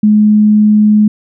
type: tone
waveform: sine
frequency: 211.5 Hz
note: G#3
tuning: 32 cents sharp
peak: -4 dBFS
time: 0.03-1.08 s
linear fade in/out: 5 ms
effects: none